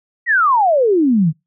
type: exponential sweep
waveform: sine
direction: down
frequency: 1975.5 to 145.7 Hz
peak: -10 dBFS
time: 0.26-1.33 s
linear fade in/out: 50 ms
effects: noise-tail reverb RT60 0.2 s tail -24 dB re dry

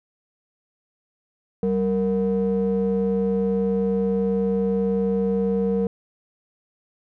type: ring-modulated tone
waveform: triangle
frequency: 134.9 Hz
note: C#3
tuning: 47 cents flat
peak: -14 dBFS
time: 1.63-5.87 s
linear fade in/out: 2 ms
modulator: 329 Hz
effects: none

